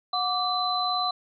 sine tone cluster, 730 / 1167 / 4029 Hz, F#5 / D6 / B7, -24 / -11 / +34 cents, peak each -28 dBFS, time 0.13-1.11 s, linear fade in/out 5 ms, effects none

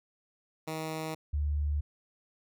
10% pulse / sine tone pair in turn, 158.3 / 73.49 Hz, D#3 / D2, +30 / +2 cents, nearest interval octave + minor second, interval 1328 cents, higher first, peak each -26 / -27 dBFS, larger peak first, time 0.67-1.15 / 1.33-1.81 s, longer neither, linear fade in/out 10 ms, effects none

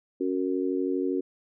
sine chord, F# major, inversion second, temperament just, 277.5 / 370 / 462.5 Hz, C#4 / F#4 / A#4, +2 / 0 / -14 cents, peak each -28 / -28 / -33 dBFS, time 0.2-1.21 s, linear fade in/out 10 ms, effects none

